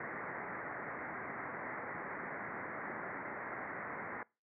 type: low-pass noise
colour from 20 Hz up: white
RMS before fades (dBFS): -43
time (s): 0-4.23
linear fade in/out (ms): 2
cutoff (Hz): 2100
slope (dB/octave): 96
effects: noise-tail reverb RT60 0.3 s tail -25 dB re dry + high-pass 150 Hz 12 dB/octave